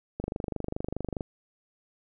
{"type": "click train", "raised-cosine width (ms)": 2, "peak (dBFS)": -18, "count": 26, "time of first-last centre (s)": [0.2, 1.208], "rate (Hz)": 24.8, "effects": []}